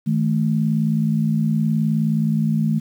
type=tone pair together; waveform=sine; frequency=157.9 / 217.1 Hz; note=D#3 / A3; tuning=+26 / -23 cents; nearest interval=tritone; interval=551 cents; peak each=-19 dBFS; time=0.06-2.8 s; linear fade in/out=20 ms; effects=8-bit